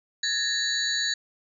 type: tone cluster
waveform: sine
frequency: 1685 / 1813 / 3958 / 4462 / 6790 Hz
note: G#6 / A#6 / B7 / C#8 / G#8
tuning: +25 / -49 / +3 / +11 / +37 cents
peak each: -32 / -32 / -27 / -31 / -33 dBFS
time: 0.23-1.14 s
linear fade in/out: 5 ms
effects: none